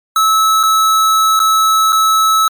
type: tone with dropouts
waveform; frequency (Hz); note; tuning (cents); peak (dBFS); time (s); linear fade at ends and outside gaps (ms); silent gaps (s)
square; 1300; E6; -24; -9; 0.16-2.48; 2; 0.631-0.635 / 1.393-1.4 / 1.923-1.928
effects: MP3 96 kbps